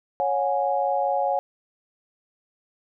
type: chord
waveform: sine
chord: C# suspended fourth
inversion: none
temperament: equal with one note detuned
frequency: 554.4 / 726 / 830.6 Hz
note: C#5 / F#5 / G#5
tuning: 0 / -33 / 0 cents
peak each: -25 dBFS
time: 0.2-1.39 s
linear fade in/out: 0 ms
effects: none